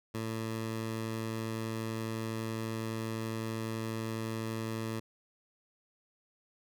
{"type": "tone", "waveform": "15% pulse", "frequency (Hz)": 111.9, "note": "A2", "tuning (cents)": 30, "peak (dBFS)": -28, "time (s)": [0.14, 5], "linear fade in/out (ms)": 10, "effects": []}